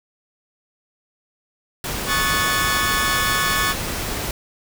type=noise; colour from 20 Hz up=pink; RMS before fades=-26 dBFS; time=1.84-4.31 s; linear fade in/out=2 ms
type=chord; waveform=sawtooth; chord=D# half-diminished seventh; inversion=third; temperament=equal with one note detuned; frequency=1108.7 / 1244.5 / 1480 / 1739.8 Hz; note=C#6 / D#6 / F#6 / A6; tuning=0 / 0 / 0 / -20 cents; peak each=-19 / -24 / -24 / -19 dBFS; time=2.06-3.75 s; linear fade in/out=50 ms
effects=none